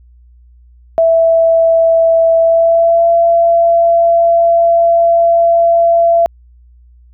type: tone with pitch glide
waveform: sine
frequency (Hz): 659.3 to 676.3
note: E5 to E5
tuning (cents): 0 to +44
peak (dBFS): -6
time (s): 0.98-6.26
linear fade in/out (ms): 0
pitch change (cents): +44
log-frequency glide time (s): 2.38-3.1
effects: added 60 Hz sine -40 dBFS peak until 7.13 s

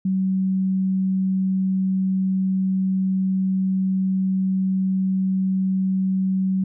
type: tone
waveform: sine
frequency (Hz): 189.4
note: F#3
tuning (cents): +41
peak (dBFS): -18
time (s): 0.05-6.64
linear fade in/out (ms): 5
effects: none

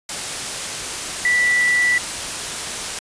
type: tone in noise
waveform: sine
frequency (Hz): 1964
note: B6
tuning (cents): -10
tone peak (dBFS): -14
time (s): 1.25-1.98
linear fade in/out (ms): 2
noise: white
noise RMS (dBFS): -26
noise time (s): 0.09-2.99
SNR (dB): +9
effects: resampled to 22050 Hz

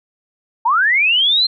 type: linear sweep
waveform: sine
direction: up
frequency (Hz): 867 to 4200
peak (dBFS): -11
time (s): 0.65-1.47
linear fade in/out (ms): 10
effects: none

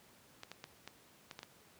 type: clicks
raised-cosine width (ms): 0.2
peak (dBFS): -28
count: 7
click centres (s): 0.434 / 0.516 / 0.641 / 0.876 / 1.312 / 1.391 / 1.431
effects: pink hiss -63 dBFS RMS until 1.79 s + high-pass 100 Hz 12 dB/octave

